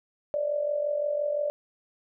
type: tone with amplitude modulation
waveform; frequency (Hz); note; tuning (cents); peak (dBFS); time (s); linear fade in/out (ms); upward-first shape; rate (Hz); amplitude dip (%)
sine; 587.3; D5; 0; -22; 0.34-1.5; 0; sine; 45.8; 65
effects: none